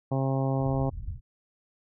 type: harmonic tone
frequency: 134.3 Hz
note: C3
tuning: 46 cents sharp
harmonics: 1 / 2 / 3 / 4 / 5 / 6 / 7 / 8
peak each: -26 / -31 / -36 / -34 / -36 / -37 / -42 / -44 dBFS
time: 0.11-0.9 s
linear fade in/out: 10 ms
type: low-pass noise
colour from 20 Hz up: white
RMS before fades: -37 dBFS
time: 0.57-1.21 s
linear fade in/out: 50 ms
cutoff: 100 Hz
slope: 24 dB/octave
effects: none